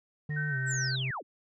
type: tone with pitch glide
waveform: triangle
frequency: 149.5 to 130.9 Hz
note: D3 to C3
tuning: +31 to +1 cents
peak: -29 dBFS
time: 0.29-1.11 s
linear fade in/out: 5 ms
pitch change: -230 cents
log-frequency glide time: 0.49-0.57 s
type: tone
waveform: sine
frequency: 1857 Hz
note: A#6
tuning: 7 cents flat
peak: -39 dBFS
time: 0.3-0.91 s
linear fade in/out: 10 ms
type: tone with tremolo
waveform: sine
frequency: 1535 Hz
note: G6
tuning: 37 cents flat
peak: -31 dBFS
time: 0.36-0.96 s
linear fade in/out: 10 ms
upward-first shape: triangle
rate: 7 Hz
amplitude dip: 35%
type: linear sweep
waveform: sine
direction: down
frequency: 7940 to 170 Hz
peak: -33 dBFS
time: 0.66-1.23 s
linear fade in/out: 50 ms
effects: none